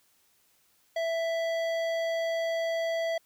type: tone with hard clipping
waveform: sine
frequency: 661 Hz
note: E5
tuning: 5 cents sharp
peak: -29 dBFS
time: 0.96-3.18 s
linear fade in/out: 5 ms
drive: 13 dB
effects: white hiss -67 dBFS RMS until 3.25 s